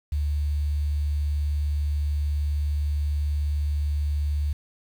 sine tone with quantisation, 73.42 Hz, D2, in tune, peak -22 dBFS, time 0.12-4.53 s, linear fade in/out 5 ms, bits 8, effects none

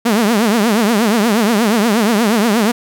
sawtooth tone with vibrato, 219.3 Hz, A3, 6 cents flat, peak -7 dBFS, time 0.05-2.72 s, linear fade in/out 10 ms, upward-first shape triangle, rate 8.4 Hz, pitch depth 210 cents each way, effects none

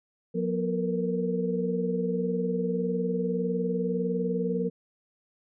sine tone cluster, 180.3 / 242 / 458.1 / 478 Hz, F#3 / B3 / A#4 / A#4, -45 / -35 / -30 / +43 cents, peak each -29 / -33 / -29 / -36 dBFS, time 0.34-4.7 s, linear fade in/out 20 ms, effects none

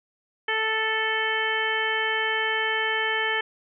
harmonic tone, 440 Hz, A4, in tune, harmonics 1 / 2 / 3 / 4 / 5 / 6 / 7, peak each -31 / -31 / -34 / -26 / -30 / -39 / -31 dBFS, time 0.48-3.41 s, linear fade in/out 5 ms, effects none

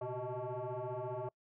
sine tone with frequency modulation, 118.1 Hz, A#2, 23 cents sharp, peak -36 dBFS, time 0.01-1.29 s, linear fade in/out 5 ms, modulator 251 Hz, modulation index 3.2, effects noise-tail reverb RT60 0.1 s tail -26 dB re dry + tanh soft clip ceiling -33 dBFS

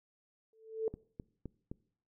sine tone with exponential growth, 442.9 Hz, A4, 11 cents sharp, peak -27 dBFS, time 0.53-0.88 s, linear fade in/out 1 ms, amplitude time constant 75 ms
click train, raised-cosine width 3 ms, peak -29 dBFS, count 4, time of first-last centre 0.94-1.715 s, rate 3.87 Hz
effects noise-tail reverb RT60 0.6 s tail -23 dB re dry

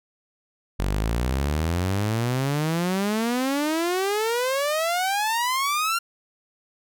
sawtooth exponential sweep, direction up, 46 to 1396.9 Hz, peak -18 dBFS, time 0.79-5.99 s, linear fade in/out 10 ms, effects none

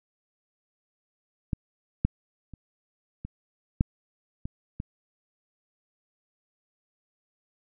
clicks, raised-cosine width 5 ms, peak -14 / -9 / -30 / -23 / -8 / -21 / -20 dBFS, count 7, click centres 1.532 / 2.05 / 2.537 / 3.25 / 3.809 / 4.455 / 4.801 s, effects none

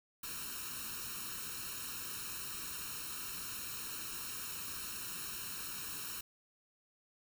white noise with comb filter, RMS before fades -43 dBFS, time 0.23-6.21 s, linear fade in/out 5 ms, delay 0.73 ms, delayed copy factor +0.9, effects none

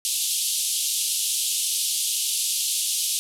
white band-pass noise, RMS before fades -25 dBFS, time 0.05-3.19 s, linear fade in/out 0 ms, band 2900 to 12000 Hz, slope 48 dB/octave, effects none

